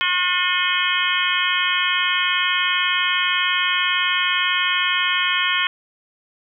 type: harmonic tone with a mistuned harmonic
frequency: 360.2 Hz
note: F#4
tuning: 46 cents flat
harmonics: 3 / 4 / 5 / 6 / 7 / 8 / 9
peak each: -25 / -25 / -25 / -25 / -25 / -25 / -25 dBFS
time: 0.01-5.67 s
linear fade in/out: 0 ms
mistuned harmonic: 8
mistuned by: +75 cents
effects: none